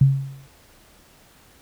sine tone with exponential decay, 136.3 Hz, C#3, 29 cents flat, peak -8 dBFS, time 0.01-0.47 s, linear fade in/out 5 ms, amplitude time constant 100 ms, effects pink hiss -53 dBFS RMS until 1.61 s

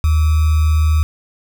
sine tone with sample-and-hold, 77.78 Hz, D#2, in tune, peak -10 dBFS, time 0.04-1.03 s, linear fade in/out 0 ms, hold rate 1225 Hz, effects none

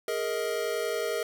square chord, Ab suspended second, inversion none, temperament equal with one note detuned, 415.3 / 466.2 / 630.9 Hz, Ab4 / Bb4 / Eb5, 0 / 0 / +24 cents, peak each -34 / -32 / -34 dBFS, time 0.08-1.23 s, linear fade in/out 2 ms, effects none

